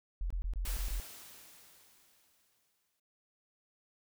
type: tone bursts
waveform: sine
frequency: 43.37 Hz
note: F1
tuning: 11 cents flat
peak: -32 dBFS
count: 7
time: 0.21-1 s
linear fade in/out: 0 ms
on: 94 ms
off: 22 ms
type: noise with exponential decay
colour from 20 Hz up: white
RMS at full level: -42 dBFS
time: 0.65-3 s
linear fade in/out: 5 ms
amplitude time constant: 510 ms
effects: none